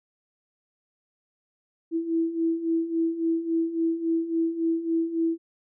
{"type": "beating tone pair", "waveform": "sine", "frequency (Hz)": [327, 330.6], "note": ["E4", "E4"], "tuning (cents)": [-14, 5], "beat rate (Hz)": 3.6, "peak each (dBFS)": [-29, -24], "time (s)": [1.91, 5.38], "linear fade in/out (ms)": 50, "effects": []}